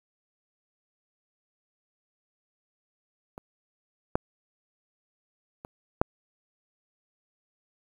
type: clicks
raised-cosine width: 1 ms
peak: -26 / -9 / -26 / -6 dBFS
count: 4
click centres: 3.379 / 4.155 / 5.649 / 6.015 s
effects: 8-bit

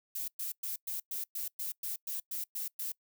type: noise bursts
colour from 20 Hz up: violet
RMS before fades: -37 dBFS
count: 12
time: 0.15-2.92 s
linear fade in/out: 5 ms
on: 130 ms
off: 110 ms
effects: noise-tail reverb RT60 0.1 s tail -24 dB re dry

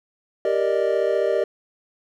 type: chord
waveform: triangle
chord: Eb major seventh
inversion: first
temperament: equal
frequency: 392 / 466.2 / 587.3 / 622.3 Hz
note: G4 / Bb4 / D5 / Eb5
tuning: 0 / 0 / 0 / 0 cents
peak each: -22 dBFS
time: 0.45-1.44 s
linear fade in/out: 2 ms
effects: none

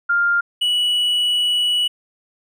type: tone pair in turn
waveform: sine / triangle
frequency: 1400 / 2941 Hz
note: F6 / F#7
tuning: +4 / -11 cents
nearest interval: octave + minor second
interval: 1285 cents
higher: second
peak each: -14 dBFS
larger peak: neither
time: 0.09-0.41 / 0.61-1.88 s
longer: second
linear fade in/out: 10 ms
effects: none

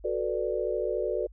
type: chord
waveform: sine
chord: B minor seventh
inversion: second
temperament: equal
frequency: 370 / 440 / 493.9 / 587.3 Hz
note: F#4 / A4 / B4 / D5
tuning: 0 / 0 / 0 / 0 cents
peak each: -32 dBFS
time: 0.04-1.27 s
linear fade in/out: 10 ms
effects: added 50 Hz sine -47 dBFS peak until 1.32 s

